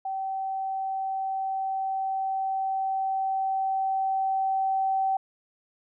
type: tone with level ramp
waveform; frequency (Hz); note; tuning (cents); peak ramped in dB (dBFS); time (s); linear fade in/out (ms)
sine; 770; G5; -31; -28 to -22; 0.05-5.17; 5
effects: none